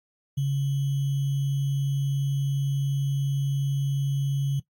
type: tone with sample-and-hold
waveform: sine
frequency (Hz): 138.59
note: C#3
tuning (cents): 0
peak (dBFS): -22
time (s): 0.37-4.6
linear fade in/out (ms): 10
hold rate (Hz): 3150
effects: noise-tail reverb RT60 0.1 s tail -18 dB re dry + AAC 64 kbps